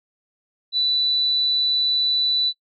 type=tone; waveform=sine; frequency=3973 Hz; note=B7; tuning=10 cents sharp; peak=-18 dBFS; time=0.72-2.53 s; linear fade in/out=50 ms; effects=noise-tail reverb RT60 0.1 s tail -20 dB re dry